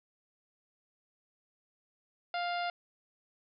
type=harmonic tone; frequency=700 Hz; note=F5; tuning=4 cents sharp; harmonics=1 / 2 / 3 / 4 / 5 / 6 / 7; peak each=-33 / -39 / -43 / -45 / -47 / -49 / -50 dBFS; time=2.34-2.7 s; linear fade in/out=2 ms; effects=none